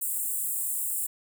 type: high-pass noise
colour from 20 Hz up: pink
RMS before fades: -30 dBFS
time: 0.01-1.07 s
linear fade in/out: 10 ms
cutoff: 7600 Hz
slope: 96 dB/octave
effects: none